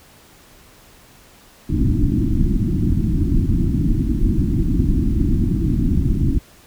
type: low-pass noise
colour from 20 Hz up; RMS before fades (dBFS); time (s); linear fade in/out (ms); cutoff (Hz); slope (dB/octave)
pink; -17; 1.69-6.39; 10; 340; 96
effects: pink hiss -48 dBFS RMS until 6.66 s